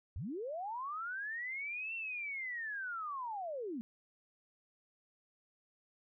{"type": "linear two-way sweep", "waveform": "sine", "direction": "up then down", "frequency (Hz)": [61.74, 2727, 211.1], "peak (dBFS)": -38, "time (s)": [0.16, 3.81], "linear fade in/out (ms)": 0, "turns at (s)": 1.95, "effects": []}